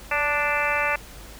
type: harmonic tone with a mistuned harmonic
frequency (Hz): 293.7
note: D4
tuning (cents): 0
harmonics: 2 / 3 / 4 / 5 / 6 / 7 / 8 / 9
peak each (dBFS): -29 / -29 / -29 / -29 / -29 / -29 / -29 / -29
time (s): 0.11-0.96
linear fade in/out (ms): 5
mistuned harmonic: 2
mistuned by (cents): -25
effects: added 50 Hz sine -44 dBFS peak until 1.39 s + pink hiss -44 dBFS RMS until 1.39 s